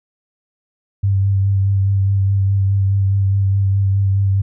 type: tone with vibrato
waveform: sine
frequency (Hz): 98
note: G2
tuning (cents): 0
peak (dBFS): -12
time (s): 1.03-4.42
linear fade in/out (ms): 10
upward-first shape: sine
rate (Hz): 4.8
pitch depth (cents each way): 21
effects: none